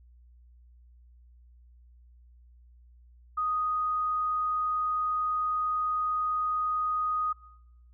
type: tone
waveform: sine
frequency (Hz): 1244.5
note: D#6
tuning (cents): 0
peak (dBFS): -26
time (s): 3.37-7.33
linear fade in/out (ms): 10
effects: noise-tail reverb RT60 0.9 s tail -21 dB re dry + added 60 Hz sine -53 dBFS peak until 7.93 s